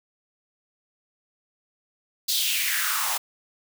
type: noise with high-pass filter sweep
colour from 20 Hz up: white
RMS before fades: -25 dBFS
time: 2.28-3.18 s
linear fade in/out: 10 ms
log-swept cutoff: 4300 to 780 Hz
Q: 3.8
effects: none